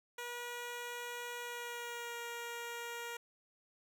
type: tone with pitch glide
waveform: 10% pulse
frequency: 481.8 to 471.6 Hz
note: B4 to A#4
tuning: -43 to +20 cents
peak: -33 dBFS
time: 0.18-3.17 s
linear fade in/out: 5 ms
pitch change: -37 cents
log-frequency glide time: 1.41-2.19 s
effects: none